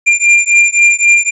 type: beating tone pair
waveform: square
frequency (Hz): 2389 / 2392.8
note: D7 / D7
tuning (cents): +29 / +32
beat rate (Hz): 3.8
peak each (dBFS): -10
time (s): 0.06-1.31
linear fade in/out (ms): 20
effects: resampled to 22050 Hz